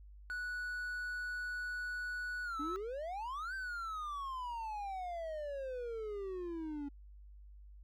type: tone with pitch glide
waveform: triangle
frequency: 1474 to 1305.6 Hz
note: F#6 to E6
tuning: -7 to -17 cents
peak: -36 dBFS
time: 0.3-2.76 s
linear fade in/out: 0 ms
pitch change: -210 cents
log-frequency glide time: 2.44-2.58 s
type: exponential two-way sweep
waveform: triangle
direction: up then down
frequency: 279.6 to 1574 to 279.6 Hz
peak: -37 dBFS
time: 2.59-6.89 s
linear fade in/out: 10 ms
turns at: 3.54 s
effects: added 50 Hz sine -52 dBFS peak until 7.83 s